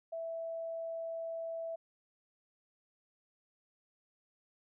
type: tone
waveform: sine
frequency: 659.3 Hz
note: E5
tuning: in tune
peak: -37 dBFS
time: 0.12-1.76 s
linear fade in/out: 10 ms
effects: none